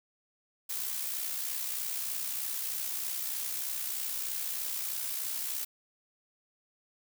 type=noise with amplitude modulation; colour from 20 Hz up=blue; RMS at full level=-33 dBFS; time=0.69-5.65 s; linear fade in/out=10 ms; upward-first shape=sine; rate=63.2 Hz; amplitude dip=45%; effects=none